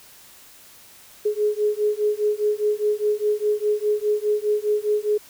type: beating tone pair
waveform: sine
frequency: 417.9 / 422.8 Hz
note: G#4 / G#4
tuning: +11 / +31 cents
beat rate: 4.9 Hz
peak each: -22 dBFS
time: 1.25-5.18 s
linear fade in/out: 10 ms
effects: white hiss -48 dBFS RMS until 5.29 s